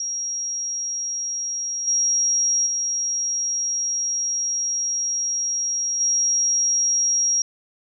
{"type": "tone with level steps", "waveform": "sine", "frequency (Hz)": 5640, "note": "F8", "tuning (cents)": 16, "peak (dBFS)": [-24, -17, -21, -17], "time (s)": [0, 7.42], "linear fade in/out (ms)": 2, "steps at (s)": [1.87, 2.66, 6], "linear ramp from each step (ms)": 10, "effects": []}